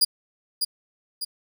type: tone with echo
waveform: sawtooth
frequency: 4855 Hz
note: D#8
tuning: 43 cents flat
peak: -12 dBFS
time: 0.01-0.05 s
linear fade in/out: 10 ms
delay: 600 ms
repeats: 2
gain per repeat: -6 dB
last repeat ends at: 1.25 s
effects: none